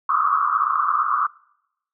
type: band-pass noise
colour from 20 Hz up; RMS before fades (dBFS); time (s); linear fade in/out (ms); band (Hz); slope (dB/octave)
white; -20; 0.09-1.27; 5; 1100 to 1300; 96
effects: noise-tail reverb RT60 0.8 s tail -24 dB re dry